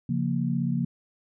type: chord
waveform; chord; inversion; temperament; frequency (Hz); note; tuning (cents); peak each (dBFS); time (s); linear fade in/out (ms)
sine; Bb minor; first; equal; 138.59 / 174.61 / 233.1; Db3 / F3 / Bb3; 0 / 0 / 0; -28; 0.09-0.85; 5
effects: none